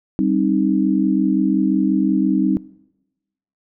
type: chord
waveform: sine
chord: C minor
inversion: second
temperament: equal with one note detuned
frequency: 196 / 265.4 / 311.1 Hz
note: G3 / C4 / Eb4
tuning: 0 / +25 / 0 cents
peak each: -19 dBFS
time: 0.19-2.57 s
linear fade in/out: 0 ms
effects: noise-tail reverb RT60 1.0 s tail -22 dB re dry